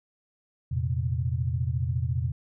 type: chord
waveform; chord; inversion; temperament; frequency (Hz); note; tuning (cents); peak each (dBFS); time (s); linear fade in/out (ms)
sine; F suspended fourth; none; equal with one note detuned; 85.46 / 116.54 / 130.81; F2 / Bb2 / C3; -37 / 0 / 0; -29; 0.71-2.32; 10
effects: none